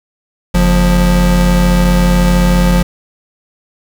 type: tone pair together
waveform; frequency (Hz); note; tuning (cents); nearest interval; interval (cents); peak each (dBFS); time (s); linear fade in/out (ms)
square; 47.07 / 176.8; F#1 / F3; +30 / +22; octave + major seventh; 2292; -11; 0.54-2.83; 10
effects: 7-bit